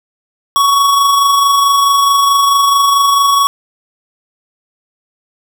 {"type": "tone with amplitude modulation", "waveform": "square", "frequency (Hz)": 1119, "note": "C#6", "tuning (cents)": 16, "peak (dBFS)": -7, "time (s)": [0.56, 3.47], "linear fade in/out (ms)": 0, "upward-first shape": "sine", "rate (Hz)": 24.6, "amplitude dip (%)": 30, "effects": []}